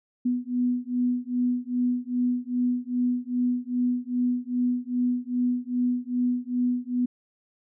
sine beating tone pair, 245.7 / 248.2 Hz, B3 / B3, -9 / +9 cents, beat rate 2.5 Hz, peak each -26 dBFS, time 0.25-7.06 s, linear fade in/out 10 ms, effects none

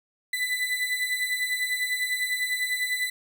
35% pulse beating tone pair, 1989 / 1999 Hz, B6 / B6, +12 / +20 cents, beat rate 10 Hz, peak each -28 / -26 dBFS, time 0.33-3.1 s, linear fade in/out 5 ms, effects none

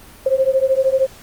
sine beating tone pair, 524 / 537 Hz, C5 / C5, +2 / +45 cents, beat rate 13 Hz, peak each -16 dBFS, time 0.26-1.07 s, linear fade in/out 5 ms, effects pink hiss -42 dBFS RMS until 1.22 s + Opus 32 kbps

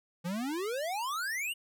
square exponential sweep, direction up, 164.81 to 2960 Hz, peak -33 dBFS, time 0.24-1.54 s, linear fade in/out 20 ms, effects none

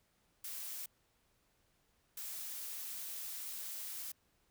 blue noise bursts at uneven times, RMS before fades -44 dBFS, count 2, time 0.44-0.86 / 2.17-4.12 s, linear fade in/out 5 ms, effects pink hiss -75 dBFS RMS until 4.5 s

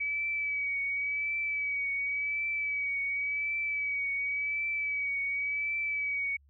sine tone with vibrato, 2281 Hz, C#7, 49 cents sharp, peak -29 dBFS, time 0-6.37 s, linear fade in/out 10 ms, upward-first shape triangle, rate 0.91 Hz, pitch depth 39 cents each way, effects added 70 Hz sine -59 dBFS peak until 6.49 s

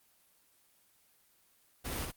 pink noise with echo, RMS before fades -38 dBFS, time 1.84-2.06 s, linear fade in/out 20 ms, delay 60 ms, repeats 1, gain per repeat -3 dB, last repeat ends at 2.12 s, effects white hiss -68 dBFS RMS until 2.16 s + Opus 24 kbps

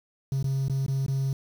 triangle tone with dropouts, 135.2 Hz, C#3, 43 cents flat, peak -21 dBFS, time 0.32-1.33 s, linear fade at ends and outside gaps 2 ms, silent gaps 0.428-0.442 / 0.683-0.697 / 0.863-0.881 / 1.063-1.081 s, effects tanh soft clip ceiling -18 dBFS + 8-bit

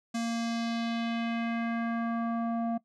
square tone with low-pass filter sweep, 231.3 Hz, A#3, 13 cents flat, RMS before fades -31 dBFS, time 0.14-2.78 s, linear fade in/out 10 ms, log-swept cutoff 7500 to 760 Hz, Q 1.8, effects noise-tail reverb RT60 0.1 s tail -19 dB re dry

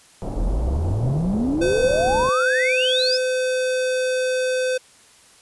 pink low-pass noise, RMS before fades -28 dBFS, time 0.22-2.29 s, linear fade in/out 0 ms, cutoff 770 Hz, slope 24 dB/octave
sine exponential sweep, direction up, 35.73 to 5330 Hz, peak -19 dBFS, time 0.35-3.18 s, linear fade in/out 20 ms
square tone, 511 Hz, C5, 41 cents flat, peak -20 dBFS, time 1.61-4.78 s, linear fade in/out 10 ms
effects white hiss -51 dBFS RMS until 5.41 s + resampled to 24000 Hz

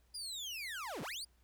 30% pulse linear two-way sweep, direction down then up, 4978 to 111.5 to 4978 Hz, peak -38 dBFS, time 0.14-1.25 s, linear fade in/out 10 ms, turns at 1.02 s, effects added 60 Hz sine -67 dBFS peak until 1.43 s + pink hiss -75 dBFS RMS until 1.43 s

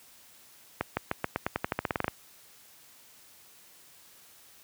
accelerating click train, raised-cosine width 0.5 ms, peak -12 dBFS, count 16, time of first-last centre 0.81-2.081 s, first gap 160 ms, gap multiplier 0.9, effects white hiss -56 dBFS RMS until 4.63 s + high-pass 60 Hz 12 dB/octave

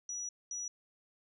sine tone bursts at uneven times, 5850 Hz, F#8, 21 cents flat, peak -37 dBFS, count 2, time 0.09-0.29 / 0.51-0.68 s, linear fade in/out 2 ms, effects 13-bit

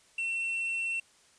triangle tone with quantisation, 2704 Hz, E7, 43 cents sharp, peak -28 dBFS, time 0.18-1 s, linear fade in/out 5 ms, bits 9, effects white hiss -62 dBFS RMS until 1.38 s + resampled to 22050 Hz

